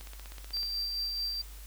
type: click train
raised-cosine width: 0.2 ms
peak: -29 dBFS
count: 11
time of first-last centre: 0.01-0.631 s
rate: 16.1 Hz
type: tone with tremolo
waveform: triangle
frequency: 4699 Hz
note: D8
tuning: in tune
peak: -29 dBFS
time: 0.53-1.42 s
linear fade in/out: 10 ms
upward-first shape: sine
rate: 4.6 Hz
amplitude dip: 30%
effects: added 50 Hz sine -44 dBFS peak until 1.66 s + white hiss -53 dBFS RMS until 1.66 s